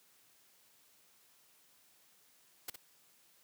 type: noise with echo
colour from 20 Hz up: white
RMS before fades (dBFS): -40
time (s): 2.68-2.7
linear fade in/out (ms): 5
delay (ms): 60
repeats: 1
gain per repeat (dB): -8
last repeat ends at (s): 2.76
effects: white hiss -67 dBFS RMS until 3.43 s + high-pass 100 Hz 12 dB/octave